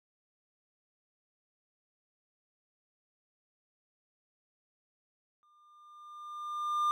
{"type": "tone with exponential growth", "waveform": "triangle", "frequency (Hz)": 1200, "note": "D6", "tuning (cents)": 37, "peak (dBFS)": -23, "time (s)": [5.43, 6.91], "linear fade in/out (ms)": 0, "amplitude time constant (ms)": 320, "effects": []}